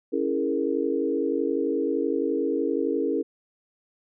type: chord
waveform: sine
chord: A# half-diminished seventh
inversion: first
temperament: equal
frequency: 277.2 / 329.6 / 415.3 / 466.2 Hz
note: C#4 / E4 / G#4 / A#4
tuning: 0 / 0 / 0 / 0 cents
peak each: -28 dBFS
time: 0.12-3.23 s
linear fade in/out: 20 ms
effects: none